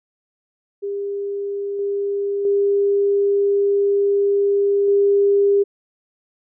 sine tone with level steps, 401.5 Hz, G4, 41 cents sharp, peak -22 / -19 / -14 / -12 dBFS, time 0.82-5.64 s, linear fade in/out 20 ms, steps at 1.79 / 2.45 / 4.88 s, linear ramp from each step 2 ms, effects none

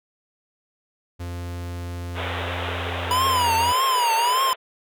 45% pulse tone, 87.31 Hz, F2, in tune, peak -29 dBFS, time 1.19-3.73 s, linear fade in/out 20 ms
pink band-pass noise, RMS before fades -30 dBFS, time 2.14-4.56 s, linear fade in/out 50 ms, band 400 to 3700 Hz, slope 96 dB/octave
square tone with vibrato, 982 Hz, B5, 10 cents flat, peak -19 dBFS, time 3.11-4.53 s, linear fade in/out 0 ms, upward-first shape triangle, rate 1.7 Hz, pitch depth 170 cents each way
effects none

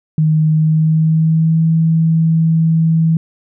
sine tone with pitch glide, 156 to 162.25 Hz, D#3 to E3, +5 to -27 cents, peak -9 dBFS, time 0.18-3.17 s, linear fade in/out 2 ms, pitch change +68 cents, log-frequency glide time 0.51-1.65 s, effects none

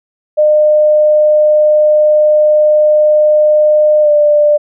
sine tone with pitch glide, 606 to 593.5 Hz, D#5 to D5, -46 to +18 cents, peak -5 dBFS, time 0.37-4.58 s, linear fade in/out 20 ms, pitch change -36 cents, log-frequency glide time 4.02-4.09 s, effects none

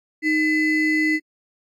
triangle ring-modulated tone, 1162 Hz, D6, 19 cents flat, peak -12 dBFS, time 0.22-1.2 s, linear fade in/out 50 ms, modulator 851 Hz, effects AAC 64 kbps

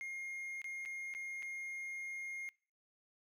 triangle tone with dropouts, 2133 Hz, C7, 33 cents sharp, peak -39 dBFS, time 0.01-2.49 s, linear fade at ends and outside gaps 0 ms, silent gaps 0.617-0.643 / 0.852-0.858 / 1.139-1.149 / 1.424-1.429 s, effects noise-tail reverb RT60 0.5 s tail -25 dB re dry

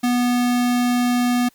square tone, 244.8 Hz, B3, 15 cents flat, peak -17 dBFS, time 0.03-1.49 s, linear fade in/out 10 ms, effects white hiss -57 dBFS RMS until 1.54 s + Opus 48 kbps

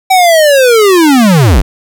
square linear sweep, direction down, 770 to 37.53 Hz, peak -4 dBFS, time 0.1-1.62 s, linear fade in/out 10 ms, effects none

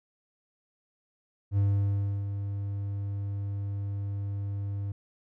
triangle tone with ADSR envelope, 100 Hz, G2, 35 cents sharp, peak -19 dBFS, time 1.51-4.92 s, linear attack 65 ms, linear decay 670 ms, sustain -9 dB, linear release 4 ms, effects none

